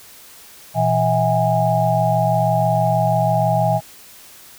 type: tone cluster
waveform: sine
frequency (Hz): 120 / 166.2 / 643 / 739 / 820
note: B2 / E3 / E5 / F#5 / G#5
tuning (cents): -49 / +15 / -43 / -2 / -22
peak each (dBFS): -20 / -22 / -19 / -28 / -19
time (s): 0.74-3.81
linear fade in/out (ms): 50
effects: white hiss -43 dBFS RMS until 4.58 s